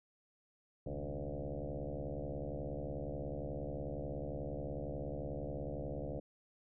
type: tone with frequency modulation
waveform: sine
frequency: 221.6 Hz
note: A3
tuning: 13 cents sharp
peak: -38 dBFS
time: 0.86-6.2 s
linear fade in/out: 5 ms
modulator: 71.1 Hz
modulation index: 5.7
effects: none